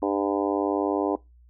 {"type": "harmonic tone", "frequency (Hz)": 100, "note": "G2", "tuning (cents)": 35, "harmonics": [3, 4, 5, 6, 7, 8, 9, 10], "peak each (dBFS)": [-26, -28, -30, -32, -33, -34, -35, -36], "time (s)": [0.02, 1.16], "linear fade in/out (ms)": 5, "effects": ["noise-tail reverb RT60 0.2 s tail -22 dB re dry", "added 60 Hz sine -51 dBFS peak until 1.49 s"]}